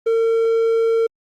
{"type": "tone with hard clipping", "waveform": "triangle", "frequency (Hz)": 454.8, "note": "A#4", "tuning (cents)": -43, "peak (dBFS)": -15, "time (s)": [0.06, 1.07], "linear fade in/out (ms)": 10, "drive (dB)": 6, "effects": ["Opus 24 kbps"]}